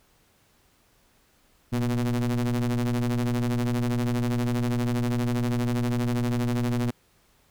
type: ring-modulated tone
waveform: square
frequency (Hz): 61.74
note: B1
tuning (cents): 0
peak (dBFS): -21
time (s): 1.72-6.91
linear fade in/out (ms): 10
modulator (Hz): 179
effects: pink hiss -63 dBFS RMS until 7.5 s